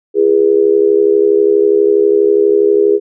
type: tone with amplitude modulation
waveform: sine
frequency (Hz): 409.8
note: G#4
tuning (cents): -23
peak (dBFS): -3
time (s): 0.14-3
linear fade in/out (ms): 50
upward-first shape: sine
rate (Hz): 72.3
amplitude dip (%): 85
effects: none